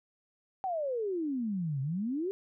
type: exponential two-way sweep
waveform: sine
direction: down then up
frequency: 783 to 130.1 to 403 Hz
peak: -30 dBFS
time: 0.64-2.31 s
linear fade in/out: 0 ms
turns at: 1.81 s
effects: none